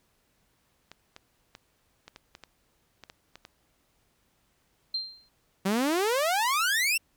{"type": "clicks", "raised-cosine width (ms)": 0.2, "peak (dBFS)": -27, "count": 11, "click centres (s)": [0.916, 1.164, 1.551, 2.08, 2.161, 2.351, 2.437, 3.037, 3.099, 3.356, 3.451]}
{"type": "tone with exponential decay", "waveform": "sine", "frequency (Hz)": 4162, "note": "C8", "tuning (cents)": -10, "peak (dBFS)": -25, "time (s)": [4.94, 5.29], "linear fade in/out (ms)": 5, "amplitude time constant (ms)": 75}
{"type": "exponential sweep", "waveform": "sawtooth", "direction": "up", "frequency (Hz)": [185, 2794], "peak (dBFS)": -20, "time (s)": [5.65, 6.98], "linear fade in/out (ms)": 10}
{"effects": ["pink hiss -70 dBFS RMS until 7.16 s"]}